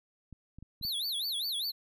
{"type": "clicks", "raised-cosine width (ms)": 5, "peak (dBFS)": -35, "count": 5, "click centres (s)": [0.327, 0.586, 0.626, 0.813, 0.85]}
{"type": "tone with vibrato", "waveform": "square", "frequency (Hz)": 3902, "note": "B7", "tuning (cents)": -22, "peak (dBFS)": -32, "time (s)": [0.82, 1.72], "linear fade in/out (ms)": 20, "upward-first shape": "sine", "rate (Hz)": 5, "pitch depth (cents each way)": 280}
{"effects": []}